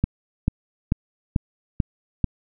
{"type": "click train", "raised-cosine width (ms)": 5, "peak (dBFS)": -6, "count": 6, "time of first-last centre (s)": [0.04, 2.243], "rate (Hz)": 2.27, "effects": []}